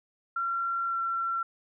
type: tone with pitch glide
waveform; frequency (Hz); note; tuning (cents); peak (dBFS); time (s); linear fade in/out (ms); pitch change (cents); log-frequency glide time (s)
sine; 1368 to 1357; F6 to E6; -36 to +50; -27; 0.36-1.43; 5; -14; 0.86-0.96
effects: none